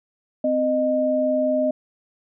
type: tone pair together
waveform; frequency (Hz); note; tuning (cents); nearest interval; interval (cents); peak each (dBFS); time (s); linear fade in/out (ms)
sine; 259 / 616; C4 / D#5; -17 / -17; octave + minor third; 1500; -23 / -19; 0.44-1.71; 5
effects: none